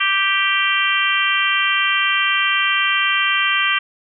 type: harmonic tone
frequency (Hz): 392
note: G4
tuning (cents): 0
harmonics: 3 / 4 / 5 / 6 / 7 / 8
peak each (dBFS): -22 / -22 / -22 / -22 / -22 / -22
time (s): 0-3.79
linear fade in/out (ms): 10
effects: none

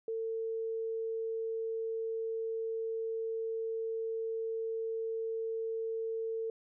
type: tone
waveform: sine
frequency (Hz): 450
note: A4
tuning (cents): +39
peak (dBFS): -33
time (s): 0.08-6.5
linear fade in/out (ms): 2
effects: none

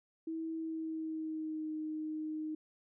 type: tone with pitch glide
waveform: sine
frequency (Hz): 323.8 to 310.3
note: E4 to D#4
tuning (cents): -31 to -5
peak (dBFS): -36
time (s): 0.27-2.55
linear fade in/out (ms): 5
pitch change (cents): -74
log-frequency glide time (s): 0.55-1.72
effects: none

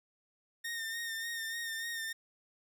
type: tone with vibrato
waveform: sawtooth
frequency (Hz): 1830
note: A#6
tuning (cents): -32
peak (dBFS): -33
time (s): 0.64-2.13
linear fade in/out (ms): 10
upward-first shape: sine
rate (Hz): 3.4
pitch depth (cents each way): 35
effects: none

